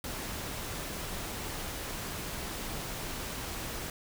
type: noise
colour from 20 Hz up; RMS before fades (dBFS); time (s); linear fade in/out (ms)
pink; -38; 0.04-3.9; 2
effects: none